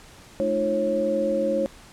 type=tone cluster; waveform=sine; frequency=215.2 / 303.6 / 345.5 / 544 Hz; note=A3 / D#4 / F4 / C#5; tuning=-38 / -42 / -19 / -33 cents; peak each=-29 / -30 / -31 / -22 dBFS; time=0.4-1.66 s; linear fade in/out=0 ms; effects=pink hiss -48 dBFS RMS until 1.92 s + low-pass 10000 Hz 12 dB/octave